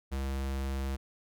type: tone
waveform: square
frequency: 67.4 Hz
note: C#2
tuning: 48 cents flat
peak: -32 dBFS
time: 0.11-0.97 s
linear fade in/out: 20 ms
effects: none